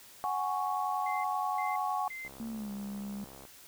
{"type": "chord", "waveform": "sine", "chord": "F# suspended second", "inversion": "none", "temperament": "equal", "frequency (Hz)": [740, 830.6, 1108.7], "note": ["F#5", "G#5", "C#6"], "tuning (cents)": [0, 0, 0], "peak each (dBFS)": -34, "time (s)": [0.24, 2.08], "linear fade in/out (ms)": 0}
{"type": "tone bursts", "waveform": "sine", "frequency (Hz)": 2078, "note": "C7", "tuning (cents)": -12, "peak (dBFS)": -39, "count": 3, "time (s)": [1.06, 2.28], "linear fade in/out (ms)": 5, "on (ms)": 180, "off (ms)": 340}
{"type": "click train", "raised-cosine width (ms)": 1, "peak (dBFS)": -36, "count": 82, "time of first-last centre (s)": [2.25, 3.452], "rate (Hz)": 67.4}
{"type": "tone with pitch glide", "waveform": "sine", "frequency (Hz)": [226.8, 202.1], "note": ["A#3", "G#3"], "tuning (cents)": [-47, -47], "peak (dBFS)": -36, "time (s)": [2.4, 3.24], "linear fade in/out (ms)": 0, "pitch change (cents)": -200, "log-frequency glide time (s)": [2.51, 2.71]}
{"effects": ["white hiss -54 dBFS RMS until 3.67 s"]}